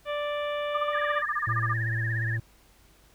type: harmonic tone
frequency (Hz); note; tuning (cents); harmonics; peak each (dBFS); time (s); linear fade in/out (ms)
587.3; D5; 0; 1 / 2 / 3 / 4 / 5 / 6; -29 / -35 / -39 / -41 / -43 / -45; 0.05-1.23; 50
type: tone bursts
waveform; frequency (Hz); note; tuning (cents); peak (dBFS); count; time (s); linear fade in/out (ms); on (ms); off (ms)
sine; 1200; D6; +37; -25; 15; 0.74-1.735; 10; 43; 25
type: tone with vibrato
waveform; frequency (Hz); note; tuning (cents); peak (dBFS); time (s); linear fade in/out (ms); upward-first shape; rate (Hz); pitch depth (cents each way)
sine; 1753; A6; -7; -30; 0.92-2.38; 20; triangle; 17; 130
type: tone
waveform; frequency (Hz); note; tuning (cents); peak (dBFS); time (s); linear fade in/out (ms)
triangle; 113.6; A#2; -44; -25; 1.47-2.4; 5
effects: added 50 Hz sine -60 dBFS peak until 3.14 s + pink hiss -60 dBFS RMS until 3.14 s